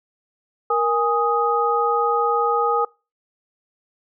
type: tone cluster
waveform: sine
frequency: 469.3 / 824 / 1249 Hz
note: A#4 / G#5 / D#6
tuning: +12 / -14 / +6 cents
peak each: -21 / -22 / -20 dBFS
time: 0.7-2.85 s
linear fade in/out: 5 ms
effects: noise-tail reverb RT60 0.3 s tail -26 dB re dry